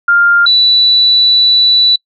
sine tone pair in turn, 1400 / 3960 Hz, F6 / B7, +4 / +4 cents, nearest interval octave + tritone, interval 1800 cents, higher second, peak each -5 dBFS, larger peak neither, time 0.08-0.46 / 0.46-1.96 s, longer second, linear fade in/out 5 ms, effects noise-tail reverb RT60 0.1 s tail -26 dB re dry

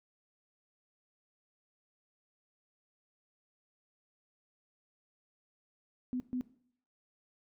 sine tone bursts at uneven times, 251.2 Hz, B3, 30 cents sharp, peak -32 dBFS, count 2, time 6.13-6.2 / 6.33-6.41 s, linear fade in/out 0 ms, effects noise-tail reverb RT60 0.6 s tail -17 dB re dry

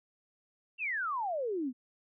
sine exponential sweep, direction down, 2794 to 235.9 Hz, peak -31 dBFS, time 0.78-1.73 s, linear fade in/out 50 ms, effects none

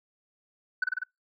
sine tone with echo, 1503 Hz, F#6, 27 cents sharp, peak -20 dBFS, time 0.82-0.84 s, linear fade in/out 5 ms, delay 49 ms, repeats 4, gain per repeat -2 dB, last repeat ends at 1.036 s, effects noise-tail reverb RT60 0.2 s tail -26 dB re dry + tanh soft clip ceiling -21 dBFS

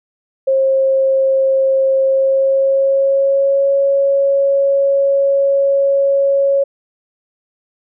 sine tone with pitch glide, 535 to 553.5 Hz, C5 to C#5, +38 to -3 cents, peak -10 dBFS, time 0.47-6.64 s, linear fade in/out 10 ms, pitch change +59 cents, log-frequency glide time 2.04-3.71 s, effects none

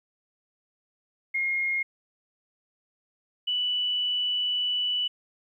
sine tone pair in turn, 2142 / 2966 Hz, C7 / F#7, +40 / +4 cents, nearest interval tritone, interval 564 cents, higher second, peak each -24 dBFS, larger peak neither, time 1.34-1.83 / 3.47-5.08 s, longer second, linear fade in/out 10 ms, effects 11-bit

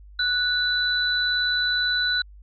sine tone pair together, 1480 / 3979 Hz, F#6 / B7, 0 / +12 cents, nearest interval octave + perfect fourth, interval 1712 cents, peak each -23 dBFS, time 0.19-2.22 s, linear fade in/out 5 ms, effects added 50 Hz sine -43 dBFS peak until 2.42 s

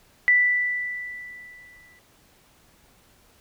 sine tone with exponential decay, 1975.5 Hz, B6, in tune, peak -13 dBFS, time 0.28-1.99 s, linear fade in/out 0 ms, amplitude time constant 370 ms, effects pink hiss -58 dBFS RMS until 3.4 s

